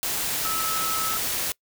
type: tone in noise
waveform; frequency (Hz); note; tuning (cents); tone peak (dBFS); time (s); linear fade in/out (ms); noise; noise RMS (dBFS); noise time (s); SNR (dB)
sine; 1300; E6; -24; -28; 0.45-1.17; 0; white; -27; 0.03-1.52; -4
effects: noise-tail reverb RT60 0.1 s tail -24 dB re dry